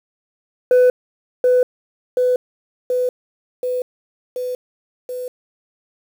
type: tone with echo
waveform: sine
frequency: 500 Hz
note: B4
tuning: 21 cents sharp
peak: -6 dBFS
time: 0.71-0.9 s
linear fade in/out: 2 ms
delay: 730 ms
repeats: 6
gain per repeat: -3 dB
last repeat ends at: 5.28 s
effects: tanh soft clip ceiling -8 dBFS + 7-bit